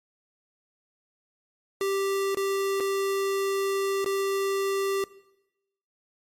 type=tone with dropouts; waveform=square; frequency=392 Hz; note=G4; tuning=in tune; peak=-25 dBFS; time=1.81-5.04 s; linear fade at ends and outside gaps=1 ms; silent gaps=2.347-2.371 / 2.801-2.805 / 4.045-4.06 s; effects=noise-tail reverb RT60 0.9 s tail -19 dB re dry + MP3 64 kbps